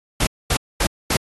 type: noise bursts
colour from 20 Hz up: pink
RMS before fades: -19 dBFS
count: 4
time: 0.2-1.17 s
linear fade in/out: 5 ms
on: 70 ms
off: 230 ms
effects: AAC 32 kbps